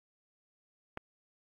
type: click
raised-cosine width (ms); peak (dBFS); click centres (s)
0.5; -23; 0.974
effects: AAC 48 kbps